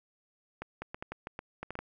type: clicks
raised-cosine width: 0.5 ms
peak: -23 dBFS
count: 11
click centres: 0.62 / 0.82 / 0.945 / 1.025 / 1.12 / 1.271 / 1.391 / 1.63 / 1.706 / 1.754 / 1.79 s
effects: none